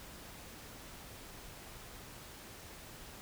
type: silence
effects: pink hiss -51 dBFS RMS until 3.21 s